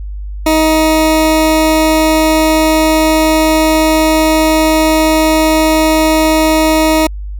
20% pulse tone, 315.2 Hz, D#4, 23 cents sharp, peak -3 dBFS, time 0.46-7.07 s, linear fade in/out 5 ms, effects added 50 Hz sine -20 dBFS peak until 7.39 s

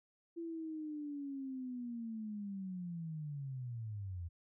sine linear sweep, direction down, 338.7 to 82.41 Hz, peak -40 dBFS, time 0.36-4.29 s, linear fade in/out 20 ms, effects none

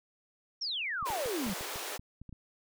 sine exponential sweep, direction down, 5720 to 174.61 Hz, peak -32 dBFS, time 0.61-1.54 s, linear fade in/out 10 ms
clicks, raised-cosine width 5 ms, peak -34 dBFS, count 11, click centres 1.027 / 1.104 / 1.259 / 1.465 / 1.496 / 1.61 / 1.759 / 1.995 / 2.216 / 2.293 / 2.327 s
pink high-pass noise, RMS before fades -39 dBFS, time 1.05-1.98 s, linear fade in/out 20 ms, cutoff 340 Hz, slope 48 dB/octave
effects none

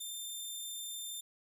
15% pulse tone, 3587 Hz, A7, 33 cents sharp, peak -33 dBFS, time 0-1.21 s, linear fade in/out 10 ms, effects none

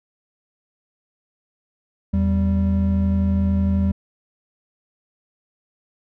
triangle tone pair together, 81.9 / 194.8 Hz, E2 / G3, -11 / -11 cents, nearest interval octave + minor third, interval 1500 cents, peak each -17 dBFS, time 2.13-3.92 s, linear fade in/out 10 ms, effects none

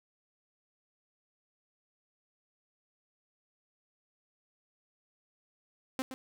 sawtooth tone with echo, 261.6 Hz, C4, in tune, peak -27 dBFS, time 5.99-6.02 s, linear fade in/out 0 ms, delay 120 ms, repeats 1, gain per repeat -9 dB, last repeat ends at 6.14 s, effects none

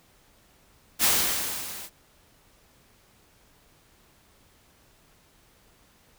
white noise with level ramp, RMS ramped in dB -19 to -41 dBFS, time 0.99-1.9 s, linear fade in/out 50 ms, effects pink hiss -60 dBFS RMS until 6.18 s

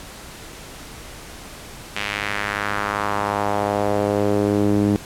sawtooth tone with band-pass filter sweep, 102.6 Hz, G#2, 21 cents flat, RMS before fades -21 dBFS, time 1.96-4.96 s, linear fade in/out 0 ms, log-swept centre 2600 to 270 Hz, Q 1.8, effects pink hiss -38 dBFS RMS until 5.05 s + low-pass 12000 Hz 12 dB/octave

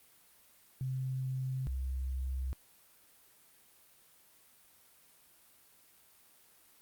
sine tone pair in turn, 130.7 / 65.35 Hz, C3 / C2, -1 / -1 cents, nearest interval octave, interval 1200 cents, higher first, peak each -33 / -33 dBFS, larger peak neither, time 0.81-1.67 / 1.67-2.53 s, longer neither, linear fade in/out 0 ms, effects white hiss -63 dBFS RMS until 6.81 s + Opus 32 kbps

